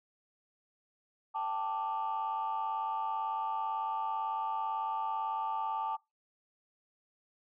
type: chord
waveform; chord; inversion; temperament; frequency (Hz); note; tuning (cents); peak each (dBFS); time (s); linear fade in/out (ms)
sine; G suspended second; none; just; 784 / 882 / 1176; G5 / A5 / D6; 0 / +4 / +2; -38 / -33 / -37; 1.34-5.97; 20
effects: noise-tail reverb RT60 0.2 s tail -22 dB re dry + tanh soft clip ceiling -26 dBFS